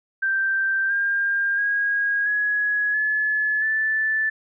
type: tone with pitch steps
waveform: sine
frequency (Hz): 1568 / 1603.7 / 1640.3 / 1677.6 / 1715.9 / 1754.9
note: G6 / G6 / G#6 / G#6 / A6 / A6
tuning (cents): 0 / +39 / -22 / +17 / -44 / -5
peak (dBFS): -19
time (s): 0.22-4.3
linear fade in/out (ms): 10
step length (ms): 680
effects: none